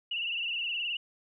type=tone with vibrato; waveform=sine; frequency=2796 Hz; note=F7; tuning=1 cent sharp; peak=-30 dBFS; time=0.11-0.97 s; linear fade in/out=5 ms; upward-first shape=sine; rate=19 Hz; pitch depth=81 cents each way; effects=none